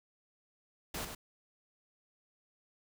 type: noise with echo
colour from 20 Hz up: pink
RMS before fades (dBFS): -39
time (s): 0.94-1.05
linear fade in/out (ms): 5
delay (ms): 100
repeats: 1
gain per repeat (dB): -6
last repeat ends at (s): 1.15
effects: none